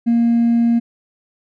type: tone with hard clipping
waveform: triangle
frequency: 233.9 Hz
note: A#3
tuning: 6 cents sharp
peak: -11 dBFS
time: 0.06-0.8 s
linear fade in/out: 20 ms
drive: 2 dB
effects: none